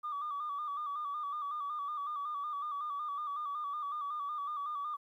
sine tone with vibrato, 1174.7 Hz, D6, in tune, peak -34 dBFS, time 0.03-4.97 s, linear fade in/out 20 ms, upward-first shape square, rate 5.4 Hz, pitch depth 53 cents each way, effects tanh soft clip ceiling -31 dBFS + 12-bit

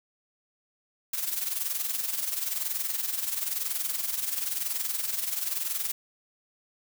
blue noise with amplitude modulation, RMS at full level -28 dBFS, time 1.13-5.92 s, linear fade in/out 5 ms, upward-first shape sine, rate 21 Hz, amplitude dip 65%, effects none

